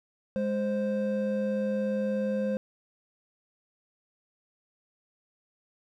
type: tone pair together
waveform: triangle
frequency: 206.8 / 523.3 Hz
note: G#3 / C5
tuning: -7 / 0 cents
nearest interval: octave + major third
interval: 1607 cents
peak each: -27 dBFS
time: 0.36-2.57 s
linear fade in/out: 0 ms
effects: none